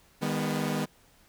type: chord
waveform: sawtooth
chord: G# minor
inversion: second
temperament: equal with one note detuned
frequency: 155.56 / 202.4 / 246.9 Hz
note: D#3 / G#3 / B3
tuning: 0 / -44 / 0 cents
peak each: -28 dBFS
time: 0.21-0.86 s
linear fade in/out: 20 ms
effects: pink hiss -61 dBFS RMS until 1.28 s